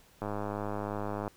click train, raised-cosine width 1 ms, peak -21 dBFS, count 110, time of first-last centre 0.22-1.278 s, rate 103 Hz, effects pink hiss -61 dBFS RMS until 1.36 s

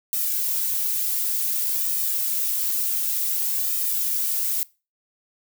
violet noise with flanger, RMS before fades -24 dBFS, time 0.13-4.63 s, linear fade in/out 0 ms, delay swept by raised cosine 1.6 to 3.3 ms, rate 0.55 Hz, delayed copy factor +0.75, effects noise-tail reverb RT60 0.3 s tail -22 dB re dry

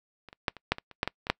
clicks, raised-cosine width 0.3 ms, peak -29 / -30 / -9 / -27 / -7 / -22 / -30 / -9 / -12 / -21 / -6 dBFS, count 11, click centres 0.287 / 0.329 / 0.482 / 0.567 / 0.72 / 0.784 / 0.913 / 1.031 / 1.076 / 1.269 / 1.3 s, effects noise-tail reverb RT60 0.1 s tail -26 dB re dry

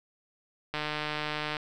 click train, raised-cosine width 0.3 ms, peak -16 dBFS, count 126, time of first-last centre 0.74-1.568 s, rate 151 Hz, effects none

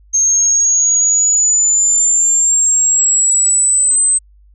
sine exponential sweep, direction up, 6400 to 8230 Hz, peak -9 dBFS, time 0.13-4.19 s, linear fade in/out 20 ms, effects added 50 Hz sine -43 dBFS peak until 4.54 s

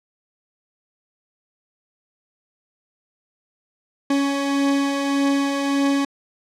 40% pulse beating tone pair, 277.2 / 278.9 Hz, C#4 / C#4, 0 / +11 cents, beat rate 1.7 Hz, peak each -26 / -18 dBFS, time 4.1-6.05 s, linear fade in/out 5 ms, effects low-pass 8000 Hz 12 dB/octave

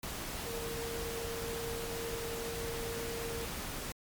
sine tone in noise, 462.3 Hz, A#4, 14 cents flat, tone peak -39 dBFS, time 0.46-3.45 s, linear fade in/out 2 ms, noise pink, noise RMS -40 dBFS, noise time 0.03-3.92 s, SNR -2 dB, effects MP3 96 kbps

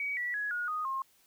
sine tone with pitch steps, 2264 / 1948.3 / 1676.6 / 1442.8 / 1241.6 / 1068.5 Hz, C#7 / B6 / G#6 / F#6 / D#6 / C6, +36 / -24 / +16 / -44 / -4 / +36 cents, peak -31 dBFS, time 0-1.02 s, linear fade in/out 2 ms, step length 170 ms, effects white hiss -66 dBFS RMS until 1.26 s

